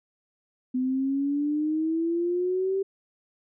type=exponential sweep; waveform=sine; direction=up; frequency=252.2 to 392 Hz; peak=-23 dBFS; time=0.74-2.83 s; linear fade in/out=10 ms; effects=none